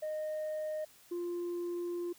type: tone pair in turn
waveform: sine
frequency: 617 / 348.7 Hz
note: D#5 / F4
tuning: -15 / -3 cents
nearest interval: minor seventh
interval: 988 cents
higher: first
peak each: -32 / -32 dBFS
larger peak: neither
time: 0.02-0.85 / 1.11-2.13 s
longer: second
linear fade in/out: 10 ms
effects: tanh soft clip ceiling -33 dBFS + white hiss -61 dBFS RMS until 2.18 s